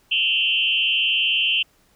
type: tone with frequency modulation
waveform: sine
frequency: 2903 Hz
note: F#7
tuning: 34 cents flat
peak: -17 dBFS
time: 0.11-1.63 s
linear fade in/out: 10 ms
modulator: 129 Hz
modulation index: 2.1
effects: pink hiss -60 dBFS RMS until 1.95 s